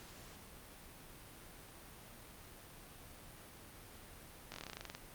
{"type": "slowing click train", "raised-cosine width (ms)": 0.2, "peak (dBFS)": -27, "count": 14, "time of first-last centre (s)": [4.52, 4.95], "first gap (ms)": 20, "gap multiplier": 1.08, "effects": ["pink hiss -55 dBFS RMS until 5.14 s", "Opus 48 kbps"]}